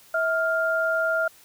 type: tone pair together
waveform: sine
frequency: 649 / 1400 Hz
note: E5 / F6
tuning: -27 / +4 cents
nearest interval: octave + minor second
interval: 1331 cents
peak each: -24 / -23 dBFS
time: 0.14-1.28 s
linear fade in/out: 5 ms
effects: white hiss -53 dBFS RMS until 1.44 s